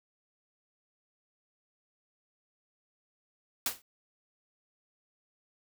white noise with exponential decay, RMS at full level -27 dBFS, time 3.66-3.82 s, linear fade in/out 2 ms, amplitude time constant 34 ms, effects none

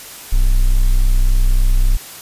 triangle tone, 31.76 Hz, B0, 49 cents sharp, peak -7 dBFS, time 0.32-1.97 s, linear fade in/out 10 ms, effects white hiss -34 dBFS RMS until 2.21 s + resampled to 32000 Hz

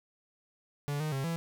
45% pulse tone with pitch steps, 144.2 / 154.1 / 135 / 166.6 Hz, D3 / D#3 / C#3 / E3, -31 / -16 / -45 / +19 cents, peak -31 dBFS, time 0.88-1.36 s, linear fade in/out 0 ms, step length 120 ms, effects none

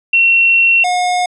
sine / square tone pair in turn, 2723 / 721.2 Hz, F7 / F#5, -44 / -45 cents, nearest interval octave + major seventh, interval 2301 cents, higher first, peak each -7 / -13 dBFS, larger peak first, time 0.13-0.84 / 0.84-1.26 s, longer first, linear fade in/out 5 ms, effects resampled to 22050 Hz

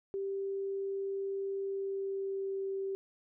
sine tone with pitch glide, 392 to 388.6 Hz, G4 to G4, 0 to -15 cents, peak -33 dBFS, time 0.14-2.95 s, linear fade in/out 0 ms, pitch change -15 cents, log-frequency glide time 1.63-2.68 s, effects none

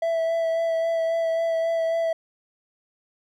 triangle tone with vibrato, 659.3 Hz, E5, in tune, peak -19 dBFS, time 0.02-2.13 s, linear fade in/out 5 ms, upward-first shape sine, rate 3.7 Hz, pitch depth 16 cents each way, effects none

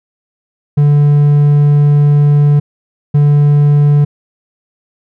triangle tone bursts at uneven times, 145.8 Hz, D3, 12 cents flat, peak -3 dBFS, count 2, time 0.77-2.6 / 3.14-4.05 s, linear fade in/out 10 ms, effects none

